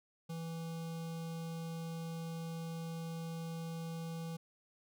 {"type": "tone with notch filter", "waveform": "square", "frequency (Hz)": 164.81, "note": "E3", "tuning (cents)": 0, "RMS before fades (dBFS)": -42, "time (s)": [0.29, 4.37], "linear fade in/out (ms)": 10, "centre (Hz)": 1800, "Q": 1.7, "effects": []}